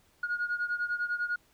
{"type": "beating tone pair", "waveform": "sine", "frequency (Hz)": [1436, 1446], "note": ["F6", "F#6"], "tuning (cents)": [48, -40], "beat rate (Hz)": 10, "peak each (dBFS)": [-30, -33], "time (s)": [0.23, 1.36], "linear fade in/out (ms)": 5, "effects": ["tanh soft clip ceiling -24 dBFS", "pink hiss -66 dBFS RMS until 1.53 s"]}